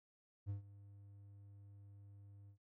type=tone with ADSR envelope; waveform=triangle; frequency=100.4 Hz; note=G2; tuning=42 cents sharp; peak=-36 dBFS; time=0.46-2.58 s; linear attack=37 ms; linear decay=120 ms; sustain=-18 dB; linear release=89 ms; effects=none